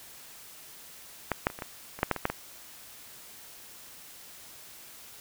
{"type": "clicks", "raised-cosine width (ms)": 0.5, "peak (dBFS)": [-11, -8, -25, -25, -19, -24, -8, -9, -18, -10, -15], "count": 11, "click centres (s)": [1.317, 1.469, 1.501, 1.589, 1.622, 1.99, 2.031, 2.113, 2.163, 2.254, 2.3], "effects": ["white hiss -49 dBFS RMS until 5.2 s"]}